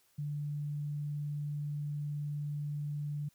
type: tone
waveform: sine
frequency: 146.83 Hz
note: D3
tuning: in tune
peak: -34 dBFS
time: 0.18-3.29 s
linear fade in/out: 10 ms
effects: white hiss -70 dBFS RMS until 3.34 s